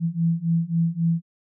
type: beating tone pair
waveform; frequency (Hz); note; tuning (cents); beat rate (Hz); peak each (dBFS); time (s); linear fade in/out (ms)
sine; 164.8 / 168.5; E3 / E3; 0 / +38; 3.7; -23 / -22; 0-1.22; 50
effects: none